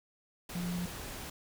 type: tone in noise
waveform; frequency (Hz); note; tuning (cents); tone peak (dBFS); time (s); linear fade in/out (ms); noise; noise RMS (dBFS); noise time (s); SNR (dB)
sine; 176.1; F3; +15; -33; 0.55-0.86; 5; pink; -43; 0.49-1.3; +7
effects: none